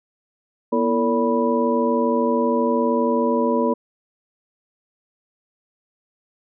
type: tone cluster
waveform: sine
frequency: 241.4 / 334.2 / 451.9 / 571 / 982 Hz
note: B3 / E4 / A4 / D5 / B5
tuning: -39 / +24 / +46 / -49 / -10 cents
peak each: -21 / -26 / -22 / -24 / -24 dBFS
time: 0.72-3.74 s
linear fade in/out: 10 ms
effects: none